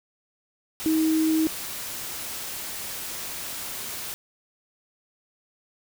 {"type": "tone in noise", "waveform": "sine", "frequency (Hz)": 317, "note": "D#4", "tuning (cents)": 32, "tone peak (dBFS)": -19, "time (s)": [0.86, 1.47], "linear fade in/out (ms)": 0, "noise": "white", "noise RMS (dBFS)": -34, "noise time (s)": [0.8, 4.14], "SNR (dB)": 12, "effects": []}